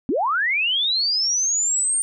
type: linear sweep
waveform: sine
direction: up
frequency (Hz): 220 to 8870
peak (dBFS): -18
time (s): 0.09-2.02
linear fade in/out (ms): 0
effects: none